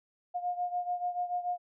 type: beating tone pair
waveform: sine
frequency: 711 / 717.9 Hz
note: F5 / F5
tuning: +31 / +48 cents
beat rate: 6.9 Hz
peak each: -32 / -36 dBFS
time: 0.34-1.58 s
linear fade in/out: 20 ms
effects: none